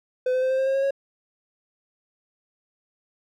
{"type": "tone with pitch steps", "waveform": "triangle", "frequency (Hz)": [507, 512.9, 518.9, 524.9, 531, 537.1, 543.4, 549.7], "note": ["B4", "C5", "C5", "C5", "C5", "C5", "C#5", "C#5"], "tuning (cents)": [45, -35, -14, 5, 25, 45, -35, -15], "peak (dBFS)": -18, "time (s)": [0.26, 0.908], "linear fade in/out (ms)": 5, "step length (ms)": 81, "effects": []}